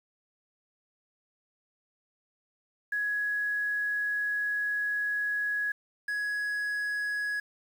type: tone pair in turn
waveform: sine / triangle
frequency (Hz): 1674 / 1674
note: G#6 / G#6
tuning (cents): +13 / +13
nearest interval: unison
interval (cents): 0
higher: neither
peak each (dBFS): -27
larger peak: neither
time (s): 2.92-5.72 / 6.08-7.4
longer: first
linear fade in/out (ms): 5
effects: 9-bit